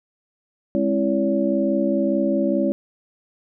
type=tone cluster; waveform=sine; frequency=206.7 / 268.8 / 333.7 / 568 Hz; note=G#3 / C4 / E4 / C#5; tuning=-8 / +47 / +21 / +42 cents; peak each=-23 dBFS; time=0.75-2.72 s; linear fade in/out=0 ms; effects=none